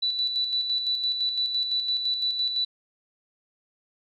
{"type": "tone with tremolo", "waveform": "sine", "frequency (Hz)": 3964, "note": "B7", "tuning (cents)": 6, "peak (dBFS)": -22, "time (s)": [0.02, 2.65], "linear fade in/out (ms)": 10, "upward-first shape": "square", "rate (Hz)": 5.9, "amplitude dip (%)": 45, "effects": []}